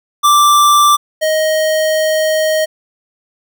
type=tone pair in turn; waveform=square; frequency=1174.7 / 626.2 Hz; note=D6 / D#5; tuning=0 / +11 cents; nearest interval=major seventh; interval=1089 cents; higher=first; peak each=-7 / -12 dBFS; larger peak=first; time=0.23-0.97 / 1.21-2.66 s; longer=second; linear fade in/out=20 ms; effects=none